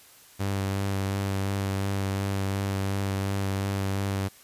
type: tone with vibrato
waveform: sawtooth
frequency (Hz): 98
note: G2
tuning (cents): 0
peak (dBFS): -22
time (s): 0.39-4.29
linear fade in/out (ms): 20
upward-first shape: sine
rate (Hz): 2.8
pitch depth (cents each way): 16
effects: white hiss -53 dBFS RMS until 4.43 s + resampled to 32000 Hz